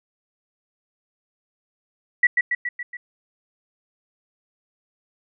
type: tone with echo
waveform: sine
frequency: 1947 Hz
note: B6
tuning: 25 cents flat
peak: -11 dBFS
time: 2.23-2.27 s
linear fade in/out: 5 ms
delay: 140 ms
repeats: 5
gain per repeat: -4 dB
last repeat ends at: 2.97 s
effects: none